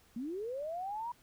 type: linear sweep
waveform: sine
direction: up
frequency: 220 to 978 Hz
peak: -36 dBFS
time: 0.16-1.12 s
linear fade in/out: 5 ms
effects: pink hiss -65 dBFS RMS until 1.22 s